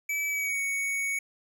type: tone with pitch glide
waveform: square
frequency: 2300 to 2229 Hz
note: D7 to C#7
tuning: -37 to +9 cents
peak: -28 dBFS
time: 0.09-1.19 s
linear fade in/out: 5 ms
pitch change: -54 cents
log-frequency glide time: 0.28-0.61 s
effects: none